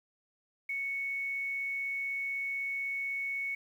sine tone with quantisation, 2216 Hz, C#7, 1 cent flat, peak -32 dBFS, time 0.69-3.55 s, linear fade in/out 5 ms, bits 10, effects none

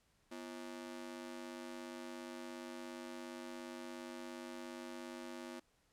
sawtooth ring-modulated tone, 294.3 Hz, D4, 4 cents sharp, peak -39 dBFS, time 0.31-5.6 s, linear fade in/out 10 ms, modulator 48.6 Hz, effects pink hiss -75 dBFS RMS until 5.92 s + low-pass 11000 Hz 12 dB/octave

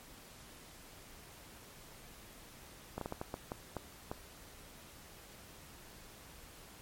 slowing click train, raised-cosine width 1 ms, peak -24 dBFS, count 9, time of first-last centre 2.98-4.115 s, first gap 33 ms, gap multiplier 1.4, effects pink hiss -55 dBFS RMS until 6.81 s + MP3 64 kbps

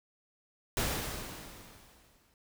pink noise with exponential decay, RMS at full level -30 dBFS, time 0.77-2.34 s, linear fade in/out 1 ms, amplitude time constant 340 ms, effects none

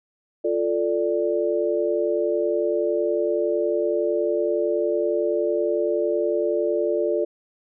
sine chord, D minor, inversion first, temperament equal, 349.2 / 440 / 587.3 Hz, F4 / A4 / D5, 0 / 0 / 0 cents, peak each -24 dBFS, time 0.44-7.25 s, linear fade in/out 10 ms, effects none

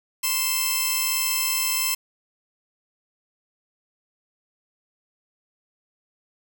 5% pulse tone pair together, 1046.5 / 2637 Hz, C6 / E7, 0 / 0 cents, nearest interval octave + major third, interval 1600 cents, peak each -14 dBFS, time 0.23-1.95 s, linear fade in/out 10 ms, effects 8-bit

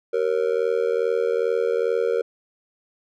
triangle tone with amplitude modulation, 466.2 Hz, A#4, in tune, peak -13 dBFS, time 0.13-2.22 s, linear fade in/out 10 ms, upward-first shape sine, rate 82.4 Hz, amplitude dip 100%, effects none

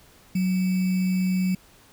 sine tone with sample-and-hold, 185 Hz, F#3, in tune, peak -20 dBFS, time 0.35-1.55 s, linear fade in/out 5 ms, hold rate 2450 Hz, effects pink hiss -54 dBFS RMS until 1.92 s

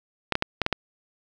clicks, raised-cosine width 0.3 ms, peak -6 dBFS, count 6, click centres 0.323 / 0.354 / 0.424 / 0.617 / 0.664 / 0.727 s, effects none

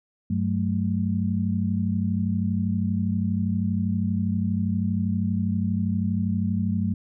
sine tone cluster, 97.8 / 186.1 / 218.6 Hz, G2 / F#3 / A3, -4 / +10 / -11 cents, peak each -26 dBFS, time 0.3-6.94 s, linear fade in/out 5 ms, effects none

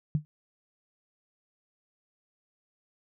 sine tone with exponential decay, 151.1 Hz, D3, 50 cents sharp, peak -19 dBFS, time 0.15-0.25 s, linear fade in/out 0 ms, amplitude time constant 21 ms, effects none

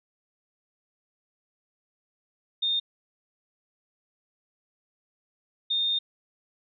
sine tone pair in turn, 3652 / 3652 Hz, A#7 / A#7, -36 / -36 cents, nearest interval unison, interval 0 cents, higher neither, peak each -23 dBFS, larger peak neither, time 2.62-2.8 / 5.7-5.99 s, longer second, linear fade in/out 10 ms, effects none

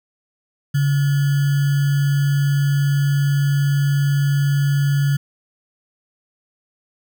sine tone with sample-and-hold, 141.3 Hz, C#3, 34 cents sharp, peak -14 dBFS, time 0.74-5.17 s, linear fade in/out 10 ms, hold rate 1575 Hz, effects none

